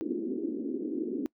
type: band-pass noise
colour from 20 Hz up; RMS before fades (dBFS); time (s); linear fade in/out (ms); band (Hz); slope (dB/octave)
white; -33; 0.01-1.26; 0; 240 to 370; 48
effects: noise-tail reverb RT60 0.1 s tail -23 dB re dry